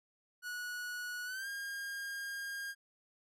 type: tone with pitch glide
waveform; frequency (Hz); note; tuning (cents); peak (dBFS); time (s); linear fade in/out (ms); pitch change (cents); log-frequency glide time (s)
45% pulse; 1465 to 1616.2; F#6 to G#6; -18 to -48; -39; 0.42-2.75; 50; +170; 1.25-1.48
effects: none